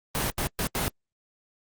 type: noise bursts at uneven times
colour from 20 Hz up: pink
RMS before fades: -27 dBFS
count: 4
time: 0.15-0.3 / 0.38-0.47 / 0.59-0.67 / 0.75-0.88 s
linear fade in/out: 0 ms
effects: Opus 24 kbps